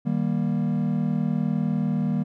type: chord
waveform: triangle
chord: Eb major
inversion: none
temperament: equal with one note detuned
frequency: 155.56 / 196 / 235.7 Hz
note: Eb3 / G3 / Bb3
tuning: 0 / 0 / +19 cents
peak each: -24 dBFS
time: 0.05-2.24 s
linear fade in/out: 20 ms
effects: none